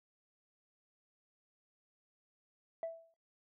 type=tone with exponential decay; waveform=sine; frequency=659.3 Hz; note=E5; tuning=in tune; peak=-32 dBFS; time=2.83-3.14 s; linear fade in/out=1 ms; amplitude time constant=67 ms; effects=noise-tail reverb RT60 0.2 s tail -23 dB re dry + tanh soft clip ceiling -33 dBFS